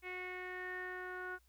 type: tone with low-pass filter sweep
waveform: sawtooth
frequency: 365.6 Hz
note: F#4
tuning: 21 cents flat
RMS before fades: -44 dBFS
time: 0.02-1.39 s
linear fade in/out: 50 ms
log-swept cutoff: 2300 to 1500 Hz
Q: 8.8
effects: added 60 Hz sine -68 dBFS peak until 1.48 s + white hiss -75 dBFS RMS until 1.48 s